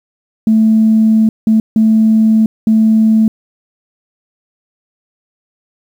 sine tone bursts at uneven times, 220 Hz, A3, in tune, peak -5 dBFS, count 4, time 0.47-1.29 / 1.47-1.6 / 1.76-2.46 / 2.67-3.28 s, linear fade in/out 2 ms, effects tanh soft clip ceiling -1 dBFS + 7-bit

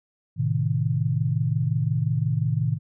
sine chord, A diminished, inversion none, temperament equal with one note detuned, 110 / 129.83 / 155.56 Hz, A2 / C3 / Eb3, 0 / -13 / 0 cents, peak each -25 dBFS, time 0.36-2.79 s, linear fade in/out 50 ms, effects none

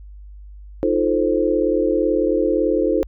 sine chord, F dominant seventh, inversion third, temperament equal, 311.1 / 349.2 / 440 / 523.3 Hz, Eb4 / F4 / A4 / C5, 0 / 0 / 0 / 0 cents, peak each -21 dBFS, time 0.83-3.03 s, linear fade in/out 0 ms, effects added 50 Hz sine -36 dBFS peak until 3.07 s

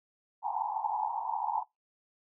white band-pass noise, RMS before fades -33 dBFS, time 0.42-1.65 s, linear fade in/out 50 ms, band 780 to 950 Hz, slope 96 dB/octave, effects noise-tail reverb RT60 0.2 s tail -25 dB re dry

